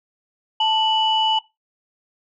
sine tone pair together, 880 / 2960 Hz, A5 / F#7, 0 / 0 cents, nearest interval octave + major sixth, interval 2100 cents, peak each -18 dBFS, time 0.6-1.39 s, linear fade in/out 5 ms, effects noise-tail reverb RT60 0.2 s tail -19 dB re dry + tanh soft clip ceiling -8 dBFS

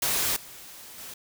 white noise with level steps, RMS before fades -26 / -45 / -41 dBFS, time 0.02-1.14 s, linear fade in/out 5 ms, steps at 0.36 / 0.98 s, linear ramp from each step 5 ms, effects none

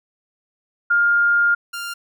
sine / sawtooth tone pair in turn, 1409 / 1396.8 Hz, F6 / F6, +15 / 0 cents, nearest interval unison, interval 15 cents, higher first, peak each -13 / -23 dBFS, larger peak first, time 0.9-1.55 / 1.73-1.94 s, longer first, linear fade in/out 10 ms, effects none

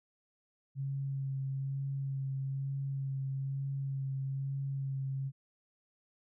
sine tone with vibrato, 136.2 Hz, C#3, 30 cents flat, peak -33 dBFS, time 0.75-5.32 s, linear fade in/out 50 ms, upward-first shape sine, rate 1.1 Hz, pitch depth 17 cents each way, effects none

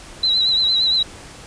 sine tone with vibrato, 3967 Hz, B7, 7 cents sharp, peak -14 dBFS, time 0.23-1.03 s, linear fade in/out 5 ms, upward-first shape triangle, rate 8.7 Hz, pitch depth 66 cents each way, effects pink hiss -39 dBFS RMS until 1.46 s + resampled to 22050 Hz

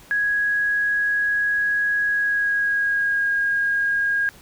sine tone with pitch glide, 1661.2 to 1629.8 Hz, G#6 to G#6, 0 to -33 cents, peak -18 dBFS, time 0.11-4.29 s, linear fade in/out 0 ms, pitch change -33 cents, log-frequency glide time 2.05-3.31 s, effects pink hiss -48 dBFS RMS until 4.41 s

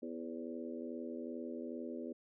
harmonic tone with a mistuned harmonic, 82.41 Hz, E2, in tune, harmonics 3 / 4 / 5 / 6 / 7, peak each -44 / -46 / -48 / -50 / -51 dBFS, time 0.02-2.13 s, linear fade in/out 10 ms, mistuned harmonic 6, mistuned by +39 cents, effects none

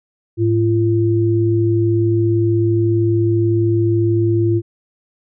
sine tone pair together, 107.8 / 341.5 Hz, A2 / F4, -35 / -39 cents, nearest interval octave + minor sixth, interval 1996 cents, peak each -15 dBFS, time 0.37-4.62 s, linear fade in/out 50 ms, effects none

